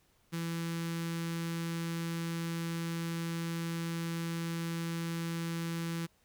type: tone with notch filter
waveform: sawtooth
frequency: 166.9 Hz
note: E3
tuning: 22 cents sharp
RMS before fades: -36 dBFS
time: 0.32-6.07 s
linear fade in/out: 20 ms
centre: 660 Hz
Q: 0.89
effects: pink hiss -70 dBFS RMS until 6.24 s